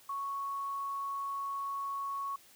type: tone with quantisation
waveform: sine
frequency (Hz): 1108.7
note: C#6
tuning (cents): 0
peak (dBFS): -34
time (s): 0.09-2.36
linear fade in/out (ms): 5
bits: 10
effects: white hiss -60 dBFS RMS until 2.55 s